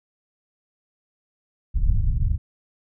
pink low-pass noise, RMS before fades -20 dBFS, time 1.74-2.38 s, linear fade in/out 20 ms, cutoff 110 Hz, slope 24 dB/octave, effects none

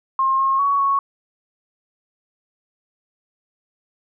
sine tone with pitch steps, 1067 / 1077 / 1121 / 1107 Hz, C6 / C6 / C#6 / C#6, +34 / +50 / +19 / -3 cents, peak -15 dBFS, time 0.19-0.99 s, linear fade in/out 2 ms, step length 200 ms, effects none

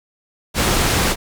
pink low-pass noise, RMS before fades -17 dBFS, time 0.54-1.16 s, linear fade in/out 50 ms, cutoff 11000 Hz, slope 12 dB/octave, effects none

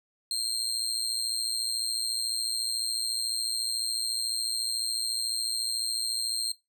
30% pulse tone with amplitude modulation, 4186 Hz, C8, in tune, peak -22 dBFS, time 0.31-6.52 s, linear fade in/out 2 ms, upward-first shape sine, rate 114 Hz, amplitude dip 70%, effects noise-tail reverb RT60 0.2 s tail -17 dB re dry

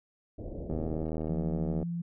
pink low-pass noise, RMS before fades -39 dBFS, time 0.38-1.05 s, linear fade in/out 10 ms, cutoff 620 Hz, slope 48 dB/octave
click train, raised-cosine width 2 ms, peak -21 dBFS, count 90, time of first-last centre 0.7-1.828 s, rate 78.9 Hz
sine tone, 170.9 Hz, F3, 37 cents flat, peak -31 dBFS, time 1.29-2.02 s, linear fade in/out 10 ms
effects none

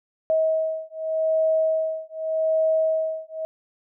sine beating tone pair, 637 / 637.84 Hz, D#5 / D#5, +41 / +43 cents, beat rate 0.84 Hz, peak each -23 dBFS, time 0.3-3.45 s, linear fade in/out 0 ms, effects none

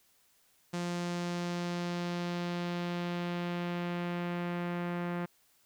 sawtooth tone with low-pass filter sweep, 174.61 Hz, F3, in tune, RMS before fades -35 dBFS, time 0.73-5.26 s, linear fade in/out 10 ms, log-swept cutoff 7200 to 1900 Hz, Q 1.2, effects white hiss -68 dBFS RMS until 5.65 s

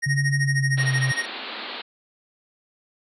square tone with tremolo, 1866 Hz, A#6, 1 cent sharp, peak -21 dBFS, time 0.02-1.26 s, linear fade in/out 20 ms, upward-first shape sine, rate 13 Hz, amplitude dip 90%
sine tone with pitch glide, 139 to 131.35 Hz, C#3 to C3, +5 to +7 cents, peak -20 dBFS, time 0.06-1.12 s, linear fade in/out 10 ms, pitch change -98 cents, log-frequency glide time 0.38-0.96 s
white band-pass noise, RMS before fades -34 dBFS, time 0.77-1.82 s, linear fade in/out 10 ms, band 210 to 4400 Hz, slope 96 dB/octave
effects resampled to 22050 Hz

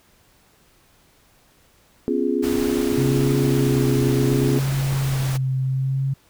sine chord, C# dominant seventh, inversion third, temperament just, 249.5 / 277.2 / 346.5 / 415.8 Hz, B3 / C#4 / E#4 / G#4, +18 / 0 / -14 / +2 cents, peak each -24 dBFS, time 2.08-4.59 s, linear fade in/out 0 ms
pink noise, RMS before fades -31 dBFS, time 2.42-5.38 s, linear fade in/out 20 ms
sine tone with vibrato, 133.9 Hz, C3, 40 cents sharp, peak -19 dBFS, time 2.97-6.14 s, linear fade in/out 10 ms, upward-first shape sine, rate 0.68 Hz, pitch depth 34 cents each way
effects pink hiss -57 dBFS RMS until 6.29 s

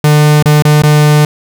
45% pulse tone with dropouts, 149.9 Hz, D3, 36 cents sharp, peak -4 dBFS, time 0.04-1.25 s, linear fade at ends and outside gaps 2 ms, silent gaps 0.426-0.457 / 0.623-0.651 / 0.821-0.835 s, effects none

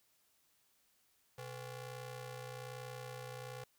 sawtooth ring-modulated tone, 314.8 Hz, D#4, 20 cents sharp, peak -38 dBFS, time 1.38-3.64 s, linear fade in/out 5 ms, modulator 188 Hz, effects white hiss -74 dBFS RMS until 3.78 s

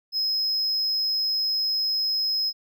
triangle tone, 5120 Hz, D#8, 49 cents sharp, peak -21 dBFS, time 0.12-2.53 s, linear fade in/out 50 ms, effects none

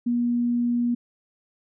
sine tone, 239.9 Hz, A#3, 50 cents sharp, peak -20 dBFS, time 0.06-0.95 s, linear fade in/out 10 ms, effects none

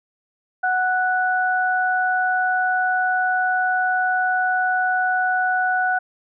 sine tone pair together, 740 / 1480 Hz, F#5 / F#6, 0 / 0 cents, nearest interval octave, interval 1200 cents, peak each -20 / -20 dBFS, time 0.63-5.99 s, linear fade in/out 10 ms, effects none

